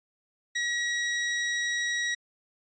sawtooth tone, 1911 Hz, A#6, 43 cents sharp, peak -23 dBFS, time 0.55-2.15 s, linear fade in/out 10 ms, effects resampled to 16000 Hz

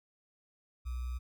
sine tone with sample-and-hold, 61.74 Hz, B1, in tune, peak -34 dBFS, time 0.85-1.19 s, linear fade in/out 20 ms, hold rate 1225 Hz, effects none

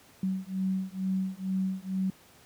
sine beating tone pair, 188.2 / 190.4 Hz, F#3 / F#3, +30 / +50 cents, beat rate 2.2 Hz, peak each -31 dBFS, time 0.23-2.1 s, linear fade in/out 2 ms, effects pink hiss -57 dBFS RMS until 2.45 s + high-pass 80 Hz 12 dB/octave

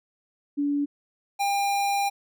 sine / square tone pair in turn, 287.1 / 801.3 Hz, D4 / G5, -39 / +38 cents, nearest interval octave + tritone, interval 1777 cents, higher second, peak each -22 / -23 dBFS, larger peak first, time 0.57-0.86 / 1.39-2.1 s, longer second, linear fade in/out 20 ms, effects none

